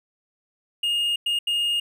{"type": "tone bursts at uneven times", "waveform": "triangle", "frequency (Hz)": 2844, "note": "F7", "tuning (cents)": 31, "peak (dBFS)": -19, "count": 3, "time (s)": [[0.83, 1.16], [1.26, 1.39], [1.47, 1.8]], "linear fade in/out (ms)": 5, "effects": []}